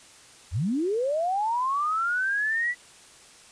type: linear sweep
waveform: sine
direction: up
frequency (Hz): 65 to 1975.5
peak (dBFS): -23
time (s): 0.51-2.75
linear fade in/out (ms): 50
effects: white hiss -51 dBFS RMS until 3.51 s + resampled to 22050 Hz